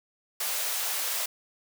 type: high-pass noise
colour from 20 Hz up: white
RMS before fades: -30 dBFS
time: 0.4-1.26 s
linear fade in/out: 5 ms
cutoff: 490 Hz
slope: 24 dB/octave
effects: none